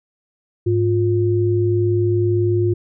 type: tone pair together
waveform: sine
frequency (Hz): 104.9 / 352.8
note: G#2 / F4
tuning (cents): +18 / +18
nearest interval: octave + major sixth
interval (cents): 2100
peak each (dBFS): -17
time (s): 0.66-2.74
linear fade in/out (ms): 10
effects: none